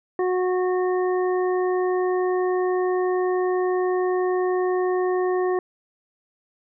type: harmonic tone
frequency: 366.1 Hz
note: F#4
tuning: 18 cents flat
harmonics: 1 / 2 / 3 / 5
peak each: -20 / -29 / -32 / -36 dBFS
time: 0.19-5.59 s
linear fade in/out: 2 ms
effects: none